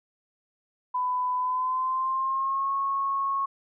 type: tone with pitch glide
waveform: sine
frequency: 1000 to 1096.8 Hz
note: B5 to C#6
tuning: +21 to -19 cents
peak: -24 dBFS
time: 0.94-3.46 s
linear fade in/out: 10 ms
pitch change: +160 cents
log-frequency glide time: 1.36-2.73 s
effects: none